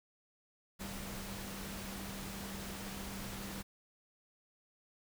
sine tone in noise, 196 Hz, G3, in tune, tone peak -46 dBFS, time 0.79-3.63 s, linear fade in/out 20 ms, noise pink, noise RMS -45 dBFS, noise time 0.79-3.63 s, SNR -4 dB, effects none

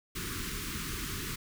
pink band-stop noise, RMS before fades -37 dBFS, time 0.15-1.36 s, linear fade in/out 10 ms, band 410 to 1100 Hz, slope 48 dB/octave, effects none

